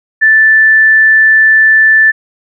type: tone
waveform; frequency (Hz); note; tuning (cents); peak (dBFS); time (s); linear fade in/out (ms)
sine; 1760; A6; 0; -3; 0.21-2.12; 20
effects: none